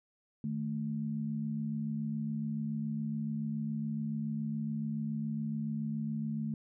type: tone pair together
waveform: sine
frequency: 152.2 / 219.3 Hz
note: D#3 / A3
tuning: -38 / -6 cents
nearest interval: tritone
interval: 632 cents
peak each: -37 / -34 dBFS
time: 0.44-6.54 s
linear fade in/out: 2 ms
effects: none